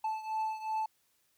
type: beating tone pair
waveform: triangle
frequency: 874 / 876.7 Hz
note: A5 / A5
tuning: -12 / -7 cents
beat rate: 2.7 Hz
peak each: -32 / -36 dBFS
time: 0.04-0.86 s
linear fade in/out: 5 ms
effects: white hiss -73 dBFS RMS until 1.37 s